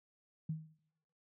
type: tone with exponential decay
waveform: sine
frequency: 157.6 Hz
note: D#3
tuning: 23 cents sharp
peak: -32 dBFS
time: 0.49-0.79 s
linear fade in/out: 5 ms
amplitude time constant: 65 ms
effects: noise-tail reverb RT60 0.8 s tail -21 dB re dry + high-pass 100 Hz 12 dB/octave